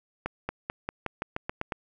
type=accelerating click train; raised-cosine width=0.5 ms; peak=-15 dBFS; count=10; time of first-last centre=0.26-1.722 s; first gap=230 ms; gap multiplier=0.91; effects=none